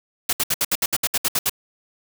white noise bursts, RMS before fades -20 dBFS, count 12, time 0.29-1.496 s, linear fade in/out 5 ms, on 40 ms, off 66 ms, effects none

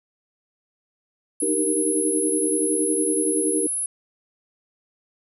sine tone, 10570 Hz, E9, 4 cents sharp, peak -23 dBFS, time 1.4-3.86 s, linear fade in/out 2 ms
sine chord, Eb major seventh, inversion third, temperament equal with one note detuned, 300.4 / 311.1 / 392 / 466.2 Hz, D4 / Eb4 / G4 / Bb4, +39 / 0 / 0 / 0 cents, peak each -28 / -26 / -26 / -27 dBFS, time 1.42-3.67 s, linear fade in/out 5 ms
effects none

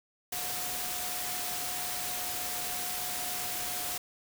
sine tone in noise, 723 Hz, F#5, 40 cents flat, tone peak -43 dBFS, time 0.32-3.98 s, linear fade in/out 5 ms, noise white, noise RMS -35 dBFS, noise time 0.32-3.98 s, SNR -11 dB, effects none

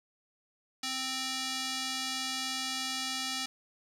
square tone with band-pass filter, 261.6 Hz, C4, in tune, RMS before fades -35 dBFS, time 0.83-3.46 s, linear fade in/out 5 ms, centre 4700 Hz, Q 1.2, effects none

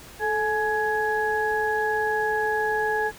sine tone cluster, 434.8 / 845 / 1670 Hz, A4 / G#5 / G#6, -21 / +30 / +9 cents, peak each -26 dBFS, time 0.19-3.12 s, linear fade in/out 50 ms, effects pink hiss -45 dBFS RMS until 3.18 s

